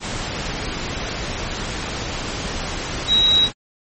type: tone in noise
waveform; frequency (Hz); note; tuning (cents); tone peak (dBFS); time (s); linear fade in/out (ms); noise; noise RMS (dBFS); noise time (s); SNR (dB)
sine; 3845; B7; -47; -12; 3.07-3.49; 50; pink; -26; 0-3.53; +11
effects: low-pass 9000 Hz 12 dB/octave + MP3 32 kbps